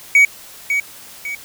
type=tone with echo; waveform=triangle; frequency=2254 Hz; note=C#7; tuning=28 cents sharp; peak=-5 dBFS; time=0.15-0.25 s; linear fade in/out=2 ms; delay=550 ms; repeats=2; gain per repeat=-8 dB; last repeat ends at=1.35 s; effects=white hiss -39 dBFS RMS until 1.44 s